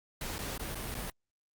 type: noise with dropouts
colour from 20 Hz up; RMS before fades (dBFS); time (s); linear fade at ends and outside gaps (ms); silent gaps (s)
pink; -38; 0.21-1.1; 2; 0.382-0.389 / 0.578-0.595 / 0.747-0.754 / 0.944-0.95
effects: Opus 48 kbps